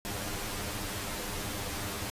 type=noise with comb filter; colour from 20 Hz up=pink; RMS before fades=-36 dBFS; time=0.05-2.1 s; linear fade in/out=0 ms; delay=9.9 ms; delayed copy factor=+0.95; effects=resampled to 32000 Hz